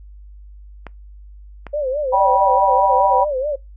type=clicks; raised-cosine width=0.5 ms; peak=-17 dBFS; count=2; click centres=0.867 / 1.667 s
type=tone with vibrato; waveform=sine; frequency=554.4 Hz; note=C#5; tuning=in tune; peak=-18 dBFS; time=1.73-3.56 s; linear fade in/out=10 ms; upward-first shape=sine; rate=4.7 Hz; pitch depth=150 cents each way
type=harmonic tone; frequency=194.4 Hz; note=G3; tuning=14 cents flat; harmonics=3 / 4 / 5; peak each=-22 / -16 / -15 dBFS; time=2.12-3.25 s; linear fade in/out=20 ms
effects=noise-tail reverb RT60 0.2 s tail -24 dB re dry + added 50 Hz sine -37 dBFS peak until 3.76 s